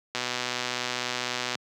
click train, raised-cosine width 0.2 ms, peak -11 dBFS, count 175, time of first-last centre 0.15-1.553 s, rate 124 Hz, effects high-pass 150 Hz 12 dB/octave

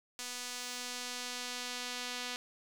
sawtooth tone with band-pass filter sweep, 246.9 Hz, B3, in tune, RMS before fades -41 dBFS, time 0.19-2.36 s, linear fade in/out 0 ms, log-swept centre 6500 to 4100 Hz, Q 0.96, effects 10-bit

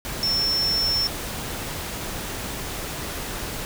sine tone in noise, 5400 Hz, E8, 41 cents sharp, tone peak -20 dBFS, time 0.23-1.07 s, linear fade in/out 0 ms, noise pink, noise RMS -31 dBFS, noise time 0.05-3.65 s, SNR +8 dB, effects none

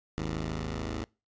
10% pulse tone pair together, 53.54 / 80 Hz, A1 / D#2, -47 / +49 cents, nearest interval perfect fifth, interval 696 cents, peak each -27 dBFS, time 0.18-1.04 s, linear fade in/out 0 ms, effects noise-tail reverb RT60 0.3 s tail -25 dB re dry + resampled to 16000 Hz

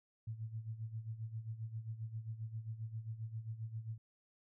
sine tone with tremolo, 111.5 Hz, A2, 23 cents sharp, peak -38 dBFS, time 0.27-3.98 s, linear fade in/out 5 ms, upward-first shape sine, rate 7.5 Hz, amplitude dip 75%, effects none

